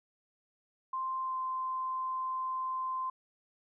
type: tone with pitch glide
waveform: sine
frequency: 1046.5 to 1038.7 Hz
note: C6 to C6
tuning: 0 to -13 cents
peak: -32 dBFS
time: 0.93-3.1 s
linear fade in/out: 5 ms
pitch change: -13 cents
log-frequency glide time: 1.22-1.35 s
effects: none